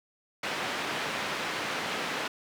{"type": "band-pass noise", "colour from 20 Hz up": "white", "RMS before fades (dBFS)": -33, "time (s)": [0.43, 2.28], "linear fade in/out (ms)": 5, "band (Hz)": [170, 2500], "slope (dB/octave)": 12, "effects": []}